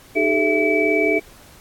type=tone cluster; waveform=sine; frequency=307.6 / 391.1 / 430.3 / 663 / 2297 Hz; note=D#4 / G4 / A4 / E5 / D7; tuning=-20 / -4 / -39 / +10 / -39 cents; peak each=-22 / -23 / -21 / -23 / -20 dBFS; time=0.15-1.2 s; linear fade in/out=20 ms; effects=pink hiss -47 dBFS RMS until 1.6 s + AAC 64 kbps